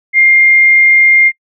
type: tone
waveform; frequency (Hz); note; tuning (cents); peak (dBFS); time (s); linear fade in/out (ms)
sine; 2114; C7; +17; -4; 0.13-1.32; 50
effects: noise-tail reverb RT60 0.1 s tail -25 dB re dry